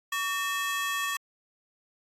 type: ring-modulated tone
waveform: 30% pulse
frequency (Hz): 1477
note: F#6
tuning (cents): -3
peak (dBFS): -22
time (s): 0.12-1.17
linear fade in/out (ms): 5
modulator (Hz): 343
effects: AAC 48 kbps